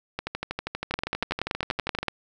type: two click trains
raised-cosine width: 0.3 ms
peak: -13 / -9 dBFS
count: 24 / 13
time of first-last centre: 0.19-2.03 / 0.94-2.083 s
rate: 12.5 / 10.5 Hz
effects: none